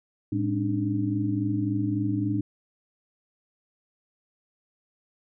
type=tone cluster; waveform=sine; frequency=110.6 / 204.1 / 276.8 / 300.4 Hz; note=A2 / G#3 / C#4 / D4; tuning=+9 / -30 / -2 / +39 cents; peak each=-28 / -32 / -32 / -27 dBFS; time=0.32-2.41 s; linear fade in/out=5 ms; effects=none